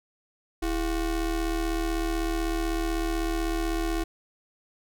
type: ring-modulated tone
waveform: square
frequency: 185 Hz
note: F#3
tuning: in tune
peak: -23 dBFS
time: 0.62-4.04 s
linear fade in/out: 10 ms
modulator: 147 Hz
effects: none